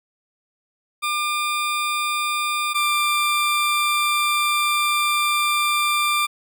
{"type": "tone pair in turn", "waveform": "20% pulse", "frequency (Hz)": [1200, 1188.3], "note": ["D6", "D6"], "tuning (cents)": [37, 20], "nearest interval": "unison", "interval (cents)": 17, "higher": "first", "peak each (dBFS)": [-16, -13], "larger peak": "second", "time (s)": [[1.02, 2.74], [2.74, 6.27]], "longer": "second", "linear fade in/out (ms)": 20, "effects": []}